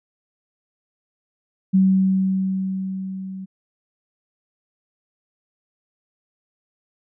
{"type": "tone with level ramp", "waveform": "sine", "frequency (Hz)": 190, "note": "F#3", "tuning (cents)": 46, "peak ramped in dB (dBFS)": [-11, -30], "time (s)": [1.73, 3.46], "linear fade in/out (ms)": 20, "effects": []}